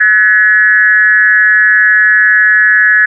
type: tone with frequency modulation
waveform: sine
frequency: 1700 Hz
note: G#6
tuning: 40 cents sharp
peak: -4 dBFS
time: 0-3.06 s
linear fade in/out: 10 ms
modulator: 202 Hz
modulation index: 0.78
effects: none